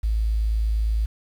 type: tone with quantisation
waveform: sine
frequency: 54.3 Hz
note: A1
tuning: 22 cents flat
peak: -19 dBFS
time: 0.03-1.06 s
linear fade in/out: 10 ms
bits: 8
effects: none